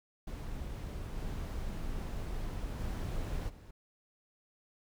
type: noise with level steps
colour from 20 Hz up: brown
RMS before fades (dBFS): -40 / -38 / -36 / -50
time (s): 0.27-3.71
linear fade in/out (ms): 5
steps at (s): 1.16 / 2.78 / 3.48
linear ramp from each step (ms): 20
effects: none